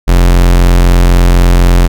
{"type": "tone", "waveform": "45% pulse", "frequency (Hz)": 44, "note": "F1", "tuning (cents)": 14, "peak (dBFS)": -3, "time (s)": [0.07, 1.88], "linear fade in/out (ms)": 20, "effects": []}